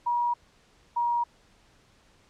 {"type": "tone pair in turn", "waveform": "sine", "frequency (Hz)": [958, 950.8], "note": ["A#5", "A#5"], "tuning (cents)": [47, 34], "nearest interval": "unison", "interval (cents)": 13, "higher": "first", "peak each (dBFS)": -23, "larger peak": "neither", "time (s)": [[0.06, 0.34], [0.96, 1.24]], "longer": "neither", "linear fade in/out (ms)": 10, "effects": ["pink hiss -61 dBFS RMS until 2.29 s", "low-pass 7000 Hz 12 dB/octave"]}